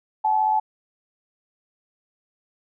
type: tone pair together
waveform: sine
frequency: 765 / 860.8 Hz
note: G5 / A5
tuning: -42 / -38 cents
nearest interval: major second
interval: 204 cents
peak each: -25 / -18 dBFS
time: 0.24-0.6 s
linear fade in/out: 10 ms
effects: none